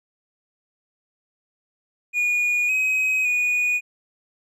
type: tone with pitch steps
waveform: triangle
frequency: 2446 / 2531 / 2463 Hz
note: D#7 / D#7 / D#7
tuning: -30 / +29 / -18 cents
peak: -17 dBFS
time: 2.13-3.81 s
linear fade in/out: 50 ms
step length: 560 ms
effects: none